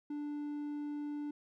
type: tone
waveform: triangle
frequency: 293.7 Hz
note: D4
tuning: in tune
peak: -35 dBFS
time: 0.1-1.31 s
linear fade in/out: 5 ms
effects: none